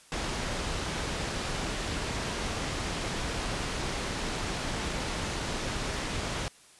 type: low-pass noise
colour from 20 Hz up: pink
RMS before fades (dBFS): -33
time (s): 0.12-6.48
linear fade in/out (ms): 0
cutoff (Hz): 6800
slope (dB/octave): 12
effects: white hiss -56 dBFS RMS until 6.79 s + resampled to 24000 Hz